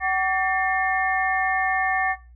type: tone cluster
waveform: sine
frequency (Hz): 758 / 1145 / 1796 / 2146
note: F#5 / D6 / A6 / C7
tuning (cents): +42 / -44 / +35 / +43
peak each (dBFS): -24 / -29 / -24 / -30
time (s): 0-2.16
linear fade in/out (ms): 50
effects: noise-tail reverb RT60 0.3 s tail -18 dB re dry + added 60 Hz sine -45 dBFS peak until 2.35 s